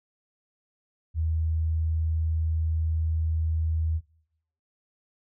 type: tone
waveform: sine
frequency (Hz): 80.1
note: E2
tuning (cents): -49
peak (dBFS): -23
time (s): 1.14-4.01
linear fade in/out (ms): 50
effects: noise-tail reverb RT60 0.8 s tail -24 dB re dry